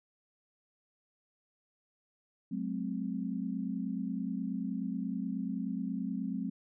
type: chord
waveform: sine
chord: F# diminished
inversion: none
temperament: equal with one note detuned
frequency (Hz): 185 / 214.4 / 261.6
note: F#3 / A3 / C4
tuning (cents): 0 / -45 / 0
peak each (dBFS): -37 / -37 / -37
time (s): 2.51-6.5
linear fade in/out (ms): 10
effects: none

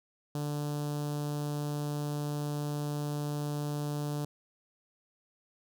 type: tone with notch filter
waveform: sawtooth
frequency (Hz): 147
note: D3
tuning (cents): +2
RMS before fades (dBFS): -34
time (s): 0.35-4.25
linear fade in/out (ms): 2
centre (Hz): 2100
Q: 0.7
effects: none

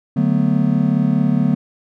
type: chord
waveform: triangle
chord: B minor seventh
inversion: first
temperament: just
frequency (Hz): 148.16 / 185.21 / 222.2 / 246.9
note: D3 / F#3 / A3 / B3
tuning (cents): +16 / +2 / +17 / 0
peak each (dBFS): -17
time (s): 0.16-1.55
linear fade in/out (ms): 10
effects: none

